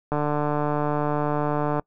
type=click train; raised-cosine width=1 ms; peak=-11 dBFS; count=249; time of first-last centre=0.12-1.796 s; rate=148 Hz; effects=noise-tail reverb RT60 0.1 s tail -25 dB re dry